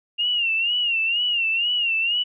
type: tone with vibrato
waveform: sine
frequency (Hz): 2794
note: F7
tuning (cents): 0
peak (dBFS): -19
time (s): 0.18-2.24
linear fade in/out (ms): 20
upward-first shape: sine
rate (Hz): 2.1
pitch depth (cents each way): 98
effects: none